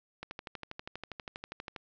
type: click train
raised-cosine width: 0.3 ms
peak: -24 dBFS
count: 20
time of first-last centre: 0.23-1.762 s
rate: 12.4 Hz
effects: resampled to 16000 Hz + 9-bit